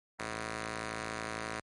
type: ring-modulated tone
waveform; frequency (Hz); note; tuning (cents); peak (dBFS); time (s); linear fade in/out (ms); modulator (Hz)
5% pulse; 111; A2; +16; -22; 0.19-1.6; 5; 862
effects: high-pass 60 Hz 12 dB/octave + MP3 48 kbps